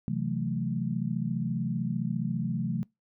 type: chord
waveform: sine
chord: F# half-diminished seventh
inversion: second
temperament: equal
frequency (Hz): 130.81 / 164.81 / 185 / 220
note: C3 / E3 / F#3 / A3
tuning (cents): 0 / 0 / 0 / 0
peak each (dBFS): -33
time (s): 0.08-2.83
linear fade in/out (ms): 0
effects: noise-tail reverb RT60 0.2 s tail -26 dB re dry